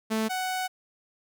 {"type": "tone pair in turn", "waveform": "sawtooth", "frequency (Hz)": [220, 744.1], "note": ["A3", "F#5"], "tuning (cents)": [0, 10], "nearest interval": "octave + major sixth", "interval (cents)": 2110, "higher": "second", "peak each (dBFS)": [-21, -24], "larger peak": "first", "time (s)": [[0.1, 0.29], [0.29, 0.68]], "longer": "second", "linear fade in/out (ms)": 20, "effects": []}